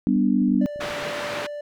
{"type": "chord", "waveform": "sine", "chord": "G major", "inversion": "none", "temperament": "equal", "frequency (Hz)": [196, 246.9, 293.7], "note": ["G3", "B3", "D4"], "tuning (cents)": [0, 0, 0], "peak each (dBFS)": [-21, -20, -23], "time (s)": [0.07, 0.66], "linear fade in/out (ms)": 0}
{"type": "clicks", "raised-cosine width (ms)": 3, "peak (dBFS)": -30, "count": 11, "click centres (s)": [0.162, 0.418, 0.483, 0.515, 0.548, 0.76, 0.794, 0.826, 0.861, 0.904, 1.028]}
{"type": "tone", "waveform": "triangle", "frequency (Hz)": 587.3, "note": "D5", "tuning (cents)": 0, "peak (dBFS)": -28, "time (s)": [0.61, 1.61], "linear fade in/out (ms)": 5}
{"type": "band-pass noise", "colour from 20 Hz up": "white", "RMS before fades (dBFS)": -31, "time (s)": [0.8, 1.47], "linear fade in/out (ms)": 10, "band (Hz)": [120, 2200], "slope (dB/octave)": 12}
{"effects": []}